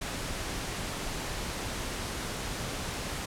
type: noise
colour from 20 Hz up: pink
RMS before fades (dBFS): -35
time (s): 0.01-3.26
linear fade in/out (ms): 10
effects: low-pass 10000 Hz 12 dB/octave